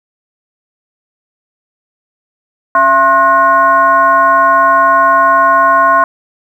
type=tone with frequency modulation; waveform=sine; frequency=1069 Hz; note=C6; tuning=37 cents sharp; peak=-5 dBFS; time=2.75-6.04 s; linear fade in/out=2 ms; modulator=396 Hz; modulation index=0.89; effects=7-bit